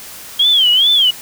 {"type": "tone with vibrato", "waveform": "sine", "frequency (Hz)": 3201, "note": "G7", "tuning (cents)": 36, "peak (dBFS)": -8, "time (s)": [0.39, 1.11], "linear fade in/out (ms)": 10, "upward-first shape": "sine", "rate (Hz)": 2.4, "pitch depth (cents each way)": 170, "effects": ["white hiss -33 dBFS RMS until 1.21 s"]}